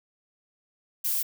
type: noise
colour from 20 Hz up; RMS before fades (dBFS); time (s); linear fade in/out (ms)
violet; -27; 1.04-1.23; 10
effects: none